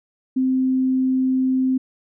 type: tone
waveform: sine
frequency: 260 Hz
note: C4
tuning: 11 cents flat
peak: -16 dBFS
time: 0.36-1.78 s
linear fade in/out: 10 ms
effects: none